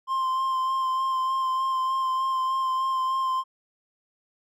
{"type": "tone with vibrato", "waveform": "triangle", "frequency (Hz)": 1050, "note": "C6", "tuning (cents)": 6, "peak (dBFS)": -21, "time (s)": [0.07, 3.44], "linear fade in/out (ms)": 50, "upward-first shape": "sine", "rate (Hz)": 3.3, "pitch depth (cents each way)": 17, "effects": []}